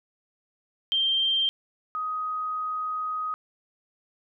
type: tone pair in turn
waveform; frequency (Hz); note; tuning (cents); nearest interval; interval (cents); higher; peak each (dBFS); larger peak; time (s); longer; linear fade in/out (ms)
sine; 3159 / 1253.6; G7 / D#6; +13 / +13; octave + major third; 1600; first; -21 / -27; first; 0.92-1.49 / 1.95-3.34; second; 0
effects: none